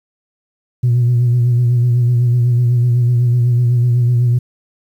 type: tone with vibrato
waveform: sine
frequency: 121.3 Hz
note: B2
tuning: 31 cents flat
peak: -8 dBFS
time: 0.83-4.39 s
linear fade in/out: 10 ms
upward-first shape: sine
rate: 8 Hz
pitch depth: 40 cents each way
effects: tanh soft clip ceiling -7 dBFS + 8-bit

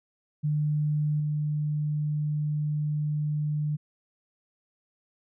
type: tone with level steps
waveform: sine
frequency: 150 Hz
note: D3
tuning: 37 cents sharp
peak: -23 / -25 dBFS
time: 0.43-3.77 s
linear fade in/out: 20 ms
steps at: 1.2 s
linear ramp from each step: 2 ms
effects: none

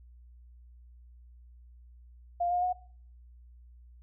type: tone with pitch steps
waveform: sine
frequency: 698.5 / 712.4 / 726.5 Hz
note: F5 / F5 / F#5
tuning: 0 / +34 / -32 cents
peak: -26 dBFS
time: 2.4-2.73 s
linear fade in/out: 10 ms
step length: 110 ms
effects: noise-tail reverb RT60 0.5 s tail -18 dB re dry + added 60 Hz sine -51 dBFS peak until 4.02 s

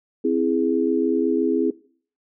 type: chord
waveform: sine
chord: C augmented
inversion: none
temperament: equal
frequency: 261.6 / 329.6 / 415.3 Hz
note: C4 / E4 / G#4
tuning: 0 / 0 / 0 cents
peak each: -22 dBFS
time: 0.24-1.71 s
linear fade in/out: 10 ms
effects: noise-tail reverb RT60 0.5 s tail -21 dB re dry

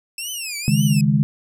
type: tone with vibrato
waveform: 15% pulse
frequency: 2637 Hz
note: E7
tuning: in tune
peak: -19 dBFS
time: 0.18-1.01 s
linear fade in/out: 2 ms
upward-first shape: triangle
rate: 1.9 Hz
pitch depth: 260 cents each way
type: chord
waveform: sine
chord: C# suspended second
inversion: none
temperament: equal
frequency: 138.59 / 155.56 / 207.7 Hz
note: C#3 / D#3 / G#3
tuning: 0 / 0 / 0 cents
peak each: -18 dBFS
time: 0.68-1.23 s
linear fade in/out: 0 ms
effects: none

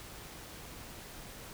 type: silence
effects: pink hiss -48 dBFS RMS until 1.53 s

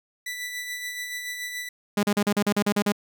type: tone with tremolo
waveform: sawtooth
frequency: 1975.5 Hz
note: B6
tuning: in tune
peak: -26 dBFS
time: 0.26-1.69 s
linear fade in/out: 5 ms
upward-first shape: sine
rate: 7 Hz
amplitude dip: 40%
type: tone bursts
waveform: sawtooth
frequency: 205 Hz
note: G#3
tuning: 22 cents flat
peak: -16 dBFS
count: 10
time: 1.97-2.922 s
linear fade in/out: 5 ms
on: 61 ms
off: 38 ms
effects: none

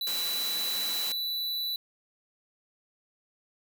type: tone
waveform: square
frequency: 3966 Hz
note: B7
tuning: 7 cents sharp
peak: -30 dBFS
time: 0.01-1.76 s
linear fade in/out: 2 ms
type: high-pass noise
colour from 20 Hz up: white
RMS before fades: -36 dBFS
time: 0.07-1.12 s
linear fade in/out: 0 ms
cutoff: 160 Hz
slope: 96 dB/octave
effects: none

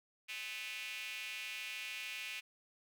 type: tone with high-pass filter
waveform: square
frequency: 116.54 Hz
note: A#2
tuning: in tune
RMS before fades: -44 dBFS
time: 0.28-2.41 s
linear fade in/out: 20 ms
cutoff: 2500 Hz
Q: 4.9
effects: none

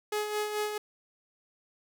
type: tone with tremolo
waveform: sawtooth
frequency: 421.3 Hz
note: G#4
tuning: 25 cents sharp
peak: -24 dBFS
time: 0.12-0.78 s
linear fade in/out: 5 ms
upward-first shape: sine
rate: 4.6 Hz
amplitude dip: 50%
effects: none

